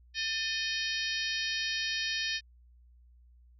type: harmonic tone with a mistuned harmonic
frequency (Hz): 622.3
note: D#5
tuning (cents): 0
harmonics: 3 / 4 / 5 / 6 / 7 / 8 / 9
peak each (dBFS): -36 / -37 / -38 / -39 / -39 / -40 / -41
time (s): 0.14-2.41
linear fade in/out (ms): 50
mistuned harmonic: 3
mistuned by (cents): -75
effects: added 60 Hz sine -56 dBFS peak until 3.59 s